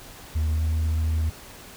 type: tone with pitch glide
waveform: sine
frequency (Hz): 78.1 to 79.56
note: D#2 to D#2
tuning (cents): +7 to +39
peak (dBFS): -18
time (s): 0.35-1.3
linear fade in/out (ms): 10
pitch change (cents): +32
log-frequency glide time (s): 0.46-0.76
effects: tanh soft clip ceiling -20 dBFS + pink hiss -44 dBFS RMS until 1.76 s